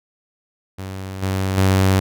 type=tone with level steps; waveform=sawtooth; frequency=95.4 Hz; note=G2; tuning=47 cents flat; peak=-24 / -15 / -9 dBFS; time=0.78-2 s; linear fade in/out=10 ms; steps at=1.22 / 1.57 s; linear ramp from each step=10 ms; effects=none